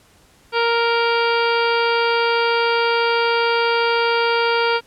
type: harmonic tone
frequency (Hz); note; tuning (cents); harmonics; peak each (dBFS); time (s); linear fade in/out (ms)
466.2; A#4; 0; 1 / 2 / 3 / 4 / 5 / 6 / 7 / 8 / 9 / 10; -19 / -21 / -22 / -33 / -26 / -29 / -30 / -37 / -38 / -30; 0.52-4.81; 50
effects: pink hiss -53 dBFS RMS until 4.86 s + low-pass 12000 Hz 12 dB/octave